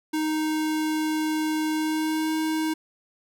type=tone with pitch glide; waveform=square; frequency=311.1 to 315.1 Hz; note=D#4 to D#4; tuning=0 to +22 cents; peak=-24 dBFS; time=0.13-2.74 s; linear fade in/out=10 ms; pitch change=+22 cents; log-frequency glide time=1.72-2.35 s; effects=none